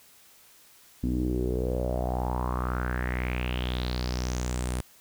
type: tone with low-pass filter sweep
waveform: sawtooth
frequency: 61.9 Hz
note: B1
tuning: 5 cents sharp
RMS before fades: -29 dBFS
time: 1.03-4.81 s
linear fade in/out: 5 ms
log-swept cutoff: 260 to 10000 Hz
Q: 5.4
effects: white hiss -56 dBFS RMS until 5 s